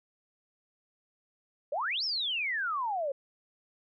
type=exponential two-way sweep; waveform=sine; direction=up then down; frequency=529 to 5540 to 529 Hz; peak=-29 dBFS; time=1.72-3.12 s; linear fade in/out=5 ms; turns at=2.04 s; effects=none